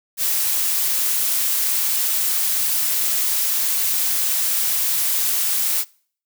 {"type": "noise", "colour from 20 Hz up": "blue", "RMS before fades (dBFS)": -20, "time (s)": [0.17, 5.85], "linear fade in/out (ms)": 50, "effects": ["noise-tail reverb RT60 0.5 s tail -24 dB re dry"]}